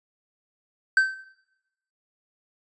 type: tone with exponential decay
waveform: triangle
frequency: 1548 Hz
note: G6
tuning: 22 cents flat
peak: -11 dBFS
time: 0.97-1.24 s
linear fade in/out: 2 ms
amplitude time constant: 58 ms
effects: noise-tail reverb RT60 0.9 s tail -19 dB re dry + resampled to 22050 Hz